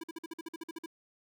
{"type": "tone bursts", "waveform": "square", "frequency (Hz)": 327.8, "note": "E4", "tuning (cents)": -10, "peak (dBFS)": -39, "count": 12, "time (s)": [0.01, 0.861], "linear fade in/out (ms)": 5, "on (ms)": 26, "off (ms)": 49, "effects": []}